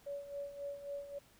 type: tone with tremolo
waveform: sine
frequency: 567 Hz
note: C#5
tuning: 39 cents sharp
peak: -38 dBFS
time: 0.06-1.19 s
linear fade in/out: 10 ms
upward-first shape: sine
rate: 3.7 Hz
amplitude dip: 70%
effects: pink hiss -65 dBFS RMS until 1.39 s